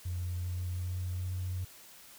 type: tone with pitch steps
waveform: triangle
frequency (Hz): 88.4 / 89.38 / 90.36 / 91.36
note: F2 / F2 / F#2 / F#2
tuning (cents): +22 / +41 / -40 / -21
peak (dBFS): -29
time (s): 0.05-1.65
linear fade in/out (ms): 10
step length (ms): 400
effects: tanh soft clip ceiling -30 dBFS + white hiss -54 dBFS RMS until 2.18 s